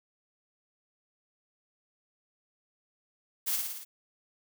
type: noise with echo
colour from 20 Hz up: blue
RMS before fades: -30 dBFS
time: 3.46-3.57 s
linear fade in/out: 20 ms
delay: 56 ms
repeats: 5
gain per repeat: -3 dB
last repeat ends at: 3.85 s
effects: none